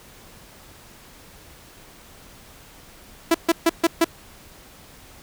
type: tone bursts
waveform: sawtooth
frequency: 332.9 Hz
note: E4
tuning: 17 cents sharp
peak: -10 dBFS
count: 5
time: 3.31-4.045 s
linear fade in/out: 5 ms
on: 35 ms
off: 140 ms
effects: pink hiss -47 dBFS RMS until 5.22 s